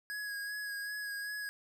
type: tone with vibrato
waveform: square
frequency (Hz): 1661.2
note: G#6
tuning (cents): 0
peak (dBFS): -38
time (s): 0.1-1.49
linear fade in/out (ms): 0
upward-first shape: sine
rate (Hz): 2.6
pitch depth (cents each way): 24
effects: none